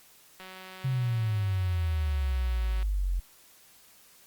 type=click train; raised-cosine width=0.3 ms; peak=-29 dBFS; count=455; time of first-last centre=0.4-2.828 s; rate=187 Hz
type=exponential sweep; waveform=sine; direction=down; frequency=134.7 to 43 Hz; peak=-25 dBFS; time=0.84-3.2 s; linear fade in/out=10 ms
effects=white hiss -57 dBFS RMS until 4.26 s + Opus 48 kbps